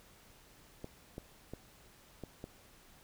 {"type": "clicks", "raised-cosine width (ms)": 2, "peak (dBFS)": -29, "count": 5, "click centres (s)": [0.844, 1.181, 1.536, 2.237, 2.441], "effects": ["pink hiss -61 dBFS RMS until 3.03 s"]}